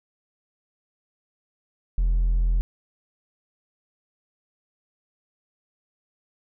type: tone with hard clipping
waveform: sine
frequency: 42.33 Hz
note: E1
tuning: 47 cents sharp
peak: -19 dBFS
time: 1.98-2.61 s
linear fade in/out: 0 ms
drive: 2 dB
effects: none